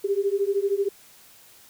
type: beating tone pair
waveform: sine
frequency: 392 / 405 Hz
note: G4 / G#4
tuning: 0 / -43 cents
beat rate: 13 Hz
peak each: -24 dBFS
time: 0.04-0.89 s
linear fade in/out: 10 ms
effects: white hiss -52 dBFS RMS until 1.69 s